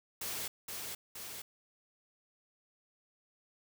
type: noise with echo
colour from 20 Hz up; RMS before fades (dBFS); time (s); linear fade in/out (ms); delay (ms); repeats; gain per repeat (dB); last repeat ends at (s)
white; -39; 0.21-0.48; 5; 470; 2; -3; 1.42
effects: none